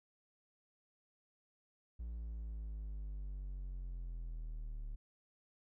triangle linear sweep, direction down, 58.27 to 36.19 Hz, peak -39 dBFS, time 1.99-4.96 s, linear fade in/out 10 ms, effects none

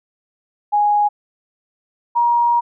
sine tone pair in turn, 829 / 948.6 Hz, G#5 / A#5, -3 / +30 cents, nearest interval major second, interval 233 cents, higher second, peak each -12 dBFS, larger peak neither, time 0.72-1.09 / 2.15-2.61 s, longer second, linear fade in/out 20 ms, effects none

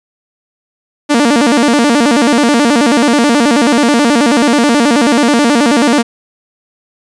sawtooth tone with vibrato, 261.8 Hz, C4, 1 cent sharp, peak -3 dBFS, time 1.09-6.03 s, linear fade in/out 20 ms, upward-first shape square, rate 9.3 Hz, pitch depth 200 cents each way, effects resampled to 22050 Hz

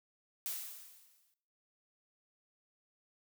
blue noise with exponential decay, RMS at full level -37 dBFS, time 0.46-1.34 s, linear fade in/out 0 ms, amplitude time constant 190 ms, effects noise-tail reverb RT60 0.6 s tail -17 dB re dry

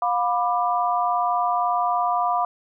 sine chord, B diminished, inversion second, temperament just, 711.2 / 987.8 / 1185.3 Hz, F5 / B5 / D6, +31 / 0 / +16 cents, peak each -22 / -24 / -25 dBFS, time 0.02-2.45 s, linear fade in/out 2 ms, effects none

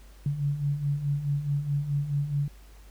sine beating tone pair, 140 / 144.7 Hz, C#3 / D3, +18 / -25 cents, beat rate 4.7 Hz, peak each -32 / -26 dBFS, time 0.26-2.48 s, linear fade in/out 2 ms, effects added 50 Hz sine -47 dBFS peak until 2.9 s + pink hiss -58 dBFS RMS until 2.9 s

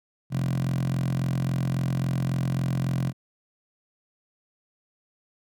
10% pulse tone with high-pass filter, 43.65 Hz, F1, in tune, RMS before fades -26 dBFS, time 0.3-3.13 s, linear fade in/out 50 ms, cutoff 140 Hz, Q 6.2, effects none

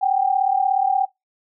sine tone pair together, 759 / 795.8 Hz, F#5 / G5, +44 / +26 cents, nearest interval minor second, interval 82 cents, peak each -19 dBFS, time 0.01-1.06 s, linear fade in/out 20 ms, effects noise-tail reverb RT60 0.2 s tail -24 dB re dry

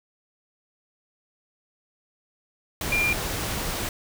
sine tone in noise, 2393 Hz, D7, 32 cents sharp, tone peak -21 dBFS, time 2.92-3.13 s, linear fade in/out 2 ms, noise pink, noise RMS -29 dBFS, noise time 2.81-3.89 s, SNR +5 dB, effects none

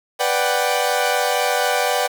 sawtooth chord, G major seventh, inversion first, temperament equal, 493.9 / 587.3 / 740 / 784 Hz, B4 / D5 / F#5 / G5, 0 / 0 / 0 / 0 cents, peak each -19 dBFS, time 0.19-2.08 s, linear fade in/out 20 ms, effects 7-bit

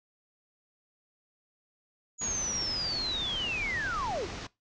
sine linear sweep, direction down, 6860 to 270 Hz, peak -30 dBFS, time 2.18-4.28 s, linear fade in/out 50 ms
pink low-pass noise, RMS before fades -40 dBFS, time 2.21-4.47 s, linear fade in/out 5 ms, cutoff 6600 Hz, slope 48 dB/octave
effects noise-tail reverb RT60 0.2 s tail -20 dB re dry

